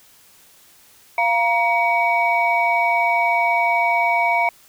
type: tone cluster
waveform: sine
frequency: 692 / 943 / 2258 Hz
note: F5 / A#5 / C#7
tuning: -16 / +20 / +31 cents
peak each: -19 dBFS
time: 1.18-4.49 s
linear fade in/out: 2 ms
effects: tanh soft clip ceiling -7 dBFS + white hiss -51 dBFS RMS until 4.68 s